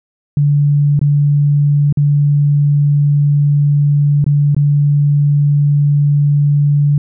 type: tone with dropouts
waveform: sine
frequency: 144.9 Hz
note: D3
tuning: 23 cents flat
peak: -8 dBFS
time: 0.37-6.98 s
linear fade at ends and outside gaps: 2 ms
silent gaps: 0.993-1.014 / 1.926-1.972 / 4.243-4.264 / 4.547-4.565 s
effects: none